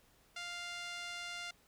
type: tone with band-pass filter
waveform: 5% pulse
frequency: 699 Hz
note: F5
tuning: 1 cent sharp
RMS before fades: -44 dBFS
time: 0.36-1.51 s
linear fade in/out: 5 ms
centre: 1800 Hz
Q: 0.78
effects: pink hiss -68 dBFS RMS until 1.67 s